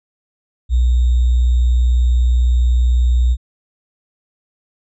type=tone with sample-and-hold; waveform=sine; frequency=61 Hz; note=B1; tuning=21 cents flat; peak=-10 dBFS; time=0.69-3.37 s; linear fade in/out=50 ms; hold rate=3675 Hz; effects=resampled to 22050 Hz